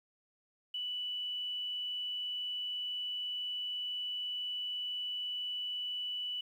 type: tone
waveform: sine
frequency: 2966 Hz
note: F#7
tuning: 4 cents sharp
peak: -35 dBFS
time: 0.74-6.41 s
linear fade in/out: 5 ms
effects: 11-bit